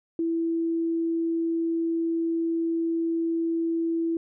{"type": "tone", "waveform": "sine", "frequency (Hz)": 331.1, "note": "E4", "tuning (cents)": 8, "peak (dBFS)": -23, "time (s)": [0.19, 4.17], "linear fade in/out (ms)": 2, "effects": []}